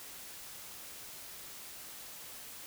silence, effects white hiss -48 dBFS RMS until 2.66 s

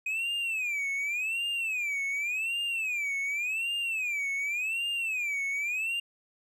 triangle tone with vibrato, 2489 Hz, D#7, in tune, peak -27 dBFS, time 0.06-6 s, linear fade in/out 5 ms, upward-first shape sine, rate 0.88 Hz, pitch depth 210 cents each way, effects none

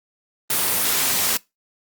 white high-pass noise, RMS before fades -20 dBFS, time 0.5-1.37 s, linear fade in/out 2 ms, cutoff 100 Hz, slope 12 dB/octave, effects noise-tail reverb RT60 0.2 s tail -22 dB re dry + Opus 32 kbps

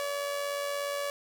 sawtooth tone with amplitude modulation, 570 Hz, C#5, 48 cents sharp, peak -25 dBFS, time 0-1.1 s, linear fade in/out 0 ms, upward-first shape sine, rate 96.9 Hz, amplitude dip 45%, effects none

